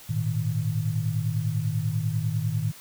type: chord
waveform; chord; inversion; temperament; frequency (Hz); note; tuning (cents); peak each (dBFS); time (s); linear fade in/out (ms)
sine; Ab suspended second; none; equal with one note detuned; 106.44 / 116.54 / 155.56; Ab2 / Bb2 / Eb3; +43 / 0 / 0; -28; 0.09-2.72; 10
effects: white hiss -47 dBFS RMS until 2.8 s